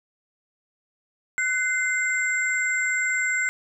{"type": "tone cluster", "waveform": "sine", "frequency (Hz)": [1497, 2078, 7500], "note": ["F#6", "C7", "A#8"], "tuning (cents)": [20, -12, 10], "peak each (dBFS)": [-25, -24, -32], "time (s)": [1.38, 3.49], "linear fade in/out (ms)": 0, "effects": []}